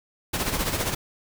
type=noise with tremolo; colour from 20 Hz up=pink; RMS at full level=-24 dBFS; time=0.33-0.95 s; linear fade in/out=10 ms; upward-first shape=sine; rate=15 Hz; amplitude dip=60%; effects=none